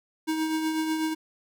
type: tone with tremolo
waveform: square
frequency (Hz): 316.1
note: D#4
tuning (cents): +27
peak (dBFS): -24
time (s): 0.27-1.15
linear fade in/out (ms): 20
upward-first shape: triangle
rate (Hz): 8.1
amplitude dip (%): 45
effects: none